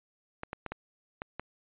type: clicks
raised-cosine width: 0.5 ms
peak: -21 dBFS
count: 6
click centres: 0.434 / 0.531 / 0.663 / 0.72 / 1.219 / 1.396 s
effects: resampled to 8000 Hz